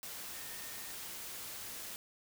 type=tone in noise; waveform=sine; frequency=1830 Hz; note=A#6; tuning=32 cents flat; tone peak=-56 dBFS; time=0.34-0.92 s; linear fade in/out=0 ms; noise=white; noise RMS=-45 dBFS; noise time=0.03-1.96 s; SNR=-14 dB; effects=none